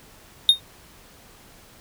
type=tone with exponential decay; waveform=triangle; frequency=3692 Hz; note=A#7; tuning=17 cents flat; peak=-5 dBFS; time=0.49-0.6 s; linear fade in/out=1 ms; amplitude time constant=22 ms; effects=pink hiss -50 dBFS RMS until 1.8 s